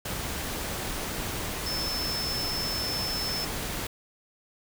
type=tone in noise; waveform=sine; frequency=5274 Hz; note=E8; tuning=in tune; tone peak=-30 dBFS; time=1.66-3.45 s; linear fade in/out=5 ms; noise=pink; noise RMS=-33 dBFS; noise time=0.05-3.87 s; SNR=0 dB; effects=none